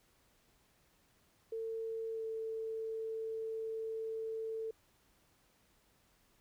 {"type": "tone with pitch glide", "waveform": "sine", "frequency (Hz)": [450, 445.3], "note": ["A4", "A4"], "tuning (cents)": [39, 21], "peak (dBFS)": -37, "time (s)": [1.52, 4.71], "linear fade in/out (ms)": 5, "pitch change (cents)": -18, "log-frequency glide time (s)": [2.09, 2.24], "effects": ["pink hiss -71 dBFS RMS until 6.4 s"]}